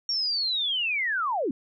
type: linear sweep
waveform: sine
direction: down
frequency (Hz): 5588 to 226.6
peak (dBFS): -24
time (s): 0.09-1.51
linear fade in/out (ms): 2
effects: none